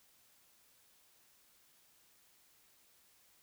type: silence
effects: white hiss -68 dBFS RMS until 3.42 s